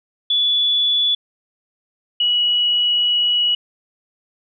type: tone pair in turn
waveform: sine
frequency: 3437 / 2924 Hz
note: A7 / F#7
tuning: -41 / -21 cents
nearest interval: minor third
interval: 280 cents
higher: first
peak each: -14 dBFS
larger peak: neither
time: 0.3-1.15 / 2.2-3.55 s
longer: second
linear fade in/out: 5 ms
effects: none